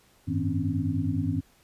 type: tone cluster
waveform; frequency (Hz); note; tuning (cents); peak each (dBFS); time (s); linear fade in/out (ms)
sine; 94.3 / 104.1 / 158.8 / 256.9 / 277.4; F#2 / G#2 / D#3 / C4 / C#4; +33 / +5 / +36 / -32 / +1; -31; 0.27-1.41; 20
effects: pink hiss -61 dBFS RMS until 1.63 s + resampled to 32000 Hz